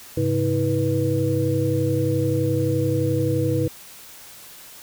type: tone cluster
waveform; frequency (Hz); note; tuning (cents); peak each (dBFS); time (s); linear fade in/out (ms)
sine; 104.3 / 135.9 / 320.1 / 488; G#2 / C#3 / D#4 / B4; +8 / -34 / +49 / -21; -24; 0.17-3.68; 5
effects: white hiss -43 dBFS RMS until 4.82 s